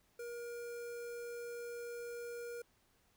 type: tone with notch filter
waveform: square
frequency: 474.9 Hz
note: A#4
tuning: 32 cents sharp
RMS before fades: -45 dBFS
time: 0.19-2.62 s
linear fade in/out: 5 ms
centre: 3500 Hz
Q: 1.2
effects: pink hiss -73 dBFS RMS until 3.16 s